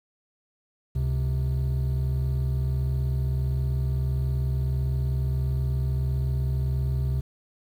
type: tone pair together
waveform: triangle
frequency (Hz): 69.29 / 130.81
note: C#2 / C3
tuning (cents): 0 / 0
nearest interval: major seventh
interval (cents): 1100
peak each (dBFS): -23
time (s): 0.95-7.21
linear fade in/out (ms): 10
effects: tanh soft clip ceiling -15 dBFS + 9-bit